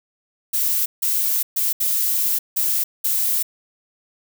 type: noise bursts at uneven times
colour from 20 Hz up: violet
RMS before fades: -20 dBFS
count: 6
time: 0.53-0.86 / 1.02-1.43 / 1.56-1.73 / 1.8-2.39 / 2.56-2.84 / 3.04-3.43 s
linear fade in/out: 10 ms
effects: none